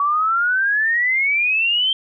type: exponential sweep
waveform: sine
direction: up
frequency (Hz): 1129 to 3164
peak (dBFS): -15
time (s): 0-1.93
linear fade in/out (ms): 2
effects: none